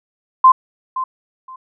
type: tone with echo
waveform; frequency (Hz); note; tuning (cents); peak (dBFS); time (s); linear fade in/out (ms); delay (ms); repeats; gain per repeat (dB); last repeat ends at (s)
sine; 1040; C6; -11; -4; 0.44-0.52; 5; 520; 2; -14; 1.56
effects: none